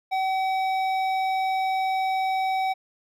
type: tone with hard clipping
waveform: triangle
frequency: 761 Hz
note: F#5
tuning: 48 cents sharp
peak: -24 dBFS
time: 0.11-2.74 s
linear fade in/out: 20 ms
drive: 14 dB
effects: none